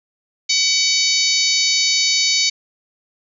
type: harmonic tone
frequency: 755 Hz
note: F#5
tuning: 35 cents sharp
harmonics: 3 / 4 / 5 / 6 / 7 / 8 / 9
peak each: -22 / -28 / -22 / -18 / -24 / -22 / -26 dBFS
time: 0.49-2.5 s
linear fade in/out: 10 ms
effects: none